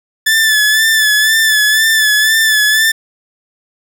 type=tone with vibrato; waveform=sawtooth; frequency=1744 Hz; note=A6; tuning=16 cents flat; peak=-5 dBFS; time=0.26-2.92 s; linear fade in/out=10 ms; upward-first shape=sine; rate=2 Hz; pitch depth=42 cents each way; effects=none